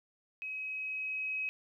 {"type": "tone with level ramp", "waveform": "sine", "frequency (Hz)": 2545, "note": "D#7", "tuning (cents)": 39, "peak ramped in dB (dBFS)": [-37, -32], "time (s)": [0.42, 1.49], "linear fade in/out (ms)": 0, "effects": ["12-bit"]}